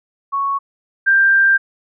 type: tone pair in turn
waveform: sine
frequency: 1108.7 / 1583.4 Hz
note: C#6 / G6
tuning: 0 / +17 cents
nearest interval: tritone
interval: 617 cents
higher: second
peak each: -16 / -9 dBFS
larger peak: second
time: 0.32-0.59 / 1.06-1.58 s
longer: second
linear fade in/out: 20 ms
effects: none